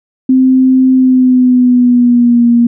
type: tone with pitch glide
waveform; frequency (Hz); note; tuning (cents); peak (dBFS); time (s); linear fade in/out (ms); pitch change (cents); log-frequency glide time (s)
sine; 259.7 to 236.8; C4 to A#3; -13 to +27; -4; 0.29-2.67; 5; -160; 0.93-2.47
effects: none